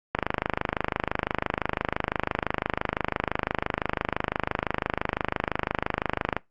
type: click train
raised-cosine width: 0.5 ms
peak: -8 dBFS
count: 162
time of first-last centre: 0.15-6.366 s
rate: 25.9 Hz
effects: noise-tail reverb RT60 0.2 s tail -22 dB re dry + Opus 48 kbps